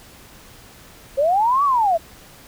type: linear two-way sweep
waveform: sine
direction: up then down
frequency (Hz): 523.3 to 1167 to 630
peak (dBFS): -14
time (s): 1.17-1.98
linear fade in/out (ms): 20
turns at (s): 1.64
effects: pink hiss -45 dBFS RMS until 2.47 s